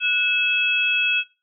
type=tone cluster; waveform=sine; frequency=1472 / 2596 / 3299 Hz; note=F#6 / E7 / G#7; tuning=-9 / -27 / -12 cents; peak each=-27 / -19 / -25 dBFS; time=0-1.24 s; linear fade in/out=50 ms; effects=noise-tail reverb RT60 0.3 s tail -20 dB re dry